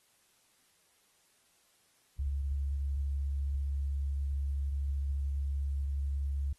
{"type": "tone", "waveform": "sine", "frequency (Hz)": 69.7, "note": "C#2", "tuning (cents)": 10, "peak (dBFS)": -30, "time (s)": [2.19, 6.53], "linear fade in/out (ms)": 5, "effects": ["white hiss -69 dBFS RMS until 6.58 s", "AAC 32 kbps"]}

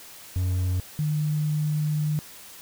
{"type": "tone pair in turn", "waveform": ["triangle", "sine"], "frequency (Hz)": [91.1, 151.54], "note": ["F#2", "D#3"], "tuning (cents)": [-26, -45], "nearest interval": "major sixth", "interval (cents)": 881, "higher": "second", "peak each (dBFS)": [-20, -22], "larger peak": "first", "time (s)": [[0.36, 0.8], [0.99, 2.19]], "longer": "second", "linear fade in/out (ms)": 0, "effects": ["white hiss -45 dBFS RMS until 2.61 s"]}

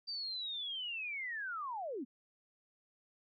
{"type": "linear sweep", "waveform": "sine", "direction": "down", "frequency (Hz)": [4699, 217], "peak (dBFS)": -38, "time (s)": [0.07, 2.05], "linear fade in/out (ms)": 20, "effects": []}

